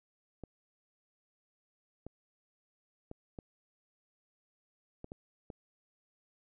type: clicks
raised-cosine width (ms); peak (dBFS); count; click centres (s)
2; -30; 7; 0.437 / 2.066 / 3.114 / 3.388 / 5.044 / 5.119 / 5.502
effects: none